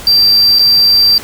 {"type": "tone with dropouts", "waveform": "triangle", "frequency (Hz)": 4699, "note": "D8", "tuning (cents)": 0, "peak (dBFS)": -4, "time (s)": [0.07, 1.18], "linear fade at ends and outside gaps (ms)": 1, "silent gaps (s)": [0.587, 0.593], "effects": ["pink hiss -29 dBFS RMS until 1.23 s"]}